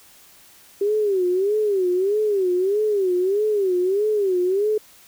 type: tone with vibrato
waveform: sine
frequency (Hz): 392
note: G4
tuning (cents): 0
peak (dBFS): -17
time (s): 0.81-4.78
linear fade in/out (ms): 5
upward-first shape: sine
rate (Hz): 1.6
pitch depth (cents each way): 160
effects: white hiss -50 dBFS RMS until 5.07 s